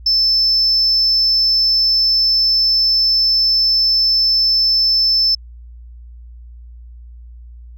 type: tone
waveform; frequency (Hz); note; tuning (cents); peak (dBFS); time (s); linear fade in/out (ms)
sine; 5280; E8; +2; -10; 0.06-5.35; 5
effects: tanh soft clip ceiling -7 dBFS + added 59 Hz sine -34 dBFS peak until 7.77 s